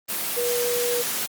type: tone in noise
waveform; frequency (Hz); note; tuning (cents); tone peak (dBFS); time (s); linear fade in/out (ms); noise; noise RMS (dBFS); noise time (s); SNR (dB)
sine; 483.3; B4; -38; -23; 0.36-1.03; 20; white; -27; 0.08-1.27; +1
effects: high-pass 150 Hz 12 dB/octave + Opus 24 kbps